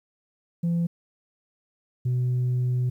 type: tone pair in turn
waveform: sine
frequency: 170 / 125.04 Hz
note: F3 / B2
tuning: -46 / +22 cents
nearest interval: perfect fourth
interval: 532 cents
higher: first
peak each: -19 dBFS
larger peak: neither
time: 0.63-0.87 / 2.05-2.9 s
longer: second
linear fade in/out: 10 ms
effects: tanh soft clip ceiling -20 dBFS + 10-bit